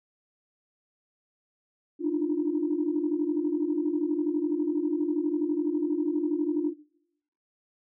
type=tone cluster; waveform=sine; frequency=295.3 / 307.5 / 346.6 Hz; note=D4 / D#4 / F4; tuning=+10 / -20 / -13 cents; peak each=-28 / -29 / -29 dBFS; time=1.99-6.74 s; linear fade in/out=50 ms; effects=noise-tail reverb RT60 0.8 s tail -21 dB re dry + tanh soft clip ceiling -16 dBFS